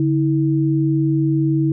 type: tone pair together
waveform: sine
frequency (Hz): 143.5 / 322.1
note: D3 / E4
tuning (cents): -40 / -40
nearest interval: octave + major second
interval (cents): 1400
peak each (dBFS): -17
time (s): 0-1.72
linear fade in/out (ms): 2
effects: none